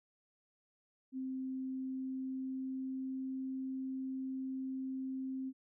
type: tone with pitch glide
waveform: sine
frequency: 261.6 to 263.3 Hz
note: C4 to C4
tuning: 0 to +11 cents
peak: -37 dBFS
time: 1.12-5.53 s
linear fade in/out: 50 ms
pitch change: +11 cents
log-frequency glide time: 1.41-3.41 s
effects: none